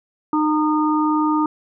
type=harmonic tone; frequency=306.2 Hz; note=D#4; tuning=28 cents flat; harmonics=1 / 3 / 4; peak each=-17 / -22 / -23 dBFS; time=0.33-1.46 s; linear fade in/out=2 ms; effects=none